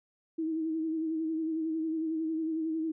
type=tone with vibrato; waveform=sine; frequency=320 Hz; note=D#4; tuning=49 cents sharp; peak=-29 dBFS; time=0.38-2.92 s; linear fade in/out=10 ms; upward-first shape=sine; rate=11 Hz; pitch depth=39 cents each way; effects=none